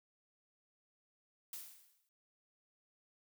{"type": "noise with exponential decay", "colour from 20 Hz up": "blue", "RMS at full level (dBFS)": -44, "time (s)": [1.53, 2.09], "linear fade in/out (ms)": 1, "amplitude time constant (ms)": 120, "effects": []}